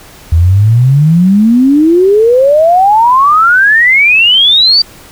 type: exponential sweep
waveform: sine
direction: up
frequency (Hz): 79 to 4699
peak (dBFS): -3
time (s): 0.32-4.82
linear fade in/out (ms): 5
effects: pink hiss -35 dBFS RMS until 5.11 s